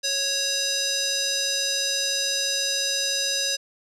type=tone with band-pass filter; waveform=square; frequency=553 Hz; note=C#5; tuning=4 cents flat; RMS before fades=-25 dBFS; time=0.03-3.57 s; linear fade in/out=20 ms; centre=5300 Hz; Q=2.7; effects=none